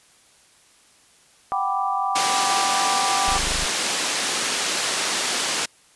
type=chord; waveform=sine; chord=G major seventh; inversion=third; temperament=equal; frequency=740 / 784 / 987.8 / 1174.7 Hz; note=F#5 / G5 / B5 / D6; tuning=0 / 0 / 0 / 0 cents; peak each=-30 / -24 / -28 / -25 dBFS; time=1.52-3.38 s; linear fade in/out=0 ms
type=band-pass noise; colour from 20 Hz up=white; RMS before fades=-24 dBFS; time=2.15-5.66 s; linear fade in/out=10 ms; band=230 to 6900 Hz; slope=12 dB/octave
type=tone; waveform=25% pulse; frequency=26.22 Hz; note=G#0; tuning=17 cents sharp; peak=-23 dBFS; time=3.28-3.66 s; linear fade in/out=0 ms
effects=white hiss -55 dBFS RMS until 5.95 s + resampled to 24000 Hz